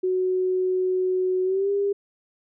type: tone with pitch glide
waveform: sine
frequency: 370 to 401.2 Hz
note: F#4 to G4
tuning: 0 to +40 cents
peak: -20 dBFS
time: 0.03-1.93 s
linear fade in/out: 10 ms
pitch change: +140 cents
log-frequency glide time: 1.44-1.7 s
effects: none